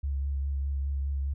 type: tone with vibrato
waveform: sine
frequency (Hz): 69.3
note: C#2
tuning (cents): 0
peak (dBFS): -27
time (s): 0.03-1.34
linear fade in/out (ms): 10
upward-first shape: triangle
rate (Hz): 4.9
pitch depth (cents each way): 28
effects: none